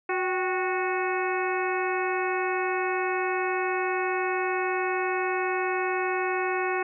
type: harmonic tone with a mistuned harmonic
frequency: 367.1 Hz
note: F#4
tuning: 14 cents flat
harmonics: 1 / 2 / 3 / 4 / 5 / 6 / 7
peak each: -28 / -31 / -33 / -34 / -35 / -36 / -36 dBFS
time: 0.09-6.83 s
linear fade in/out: 5 ms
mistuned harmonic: 2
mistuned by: +74 cents
effects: none